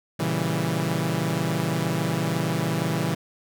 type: chord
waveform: sawtooth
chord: A# diminished seventh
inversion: none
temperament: equal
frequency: 116.54 / 138.59 / 164.81 / 196 Hz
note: A#2 / C#3 / E3 / G3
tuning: 0 / 0 / 0 / 0 cents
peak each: -27 / -25 / -22 / -27 dBFS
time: 0.19-3.15 s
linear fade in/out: 10 ms
effects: none